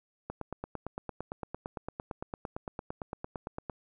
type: click train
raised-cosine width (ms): 1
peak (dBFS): -22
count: 31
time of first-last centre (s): 0.3-3.698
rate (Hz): 8.83
effects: none